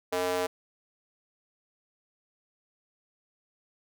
square tone with high-pass filter, 90.4 Hz, F#2, 40 cents flat, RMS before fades -29 dBFS, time 0.12-0.47 s, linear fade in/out 10 ms, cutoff 510 Hz, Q 2.3, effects none

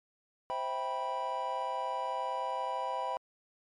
triangle chord, C major seventh, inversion none, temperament just, 523.3 / 654.1 / 784.9 / 981.1 Hz, C5 / E5 / G5 / B5, 0 / -14 / +2 / -12 cents, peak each -38 / -39 / -36 / -33 dBFS, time 0.5-3.17 s, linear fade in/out 0 ms, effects MP3 48 kbps

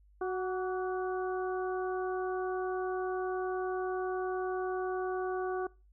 harmonic tone with a mistuned harmonic, 370 Hz, F#4, in tune, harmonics 1 / 2 / 3 / 4, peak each -32 / -38 / -42 / -44 dBFS, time 0.21-5.67 s, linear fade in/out 5 ms, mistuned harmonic 3, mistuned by +48 cents, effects noise-tail reverb RT60 0.3 s tail -23 dB re dry + added 50 Hz sine -59 dBFS peak until 5.92 s

